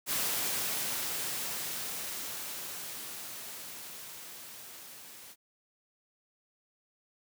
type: noise with level ramp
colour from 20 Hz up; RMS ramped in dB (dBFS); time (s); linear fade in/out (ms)
white; -31 to -50; 0.06-5.36; 50
effects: high-pass 100 Hz 12 dB/octave

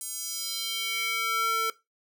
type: tone with high-pass filter sweep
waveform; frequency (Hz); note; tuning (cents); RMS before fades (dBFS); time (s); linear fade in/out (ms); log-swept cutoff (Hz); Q
square; 450; A4; +39; -30; 0.01-1.7; 2; 8400 to 930; 2.1
effects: noise-tail reverb RT60 0.2 s tail -17 dB re dry

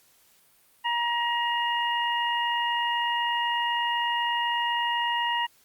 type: harmonic tone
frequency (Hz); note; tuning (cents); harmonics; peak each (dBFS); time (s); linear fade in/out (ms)
948; A#5; +29; 1 / 2 / 3; -26 / -30 / -30; 0.84-5.47; 20
effects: white hiss -61 dBFS RMS until 5.64 s + Opus 48 kbps

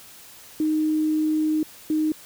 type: tone pair in turn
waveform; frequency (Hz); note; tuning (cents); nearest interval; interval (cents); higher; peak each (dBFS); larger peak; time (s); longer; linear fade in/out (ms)
sine; 309.8 / 309.8; D#4 / D#4; -7 / -7; unison; 0; neither; -19; neither; 0.6-1.63 / 1.9-2.12; first; 2
effects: white hiss -46 dBFS RMS until 2.25 s

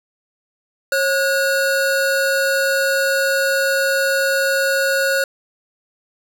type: tone pair together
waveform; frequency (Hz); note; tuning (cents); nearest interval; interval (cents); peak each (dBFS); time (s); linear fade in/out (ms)
square; 544.3 / 1453; C#5 / F#6; -32 / -32; octave + perfect fourth; 1700; -19; 0.92-5.24; 2
effects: none

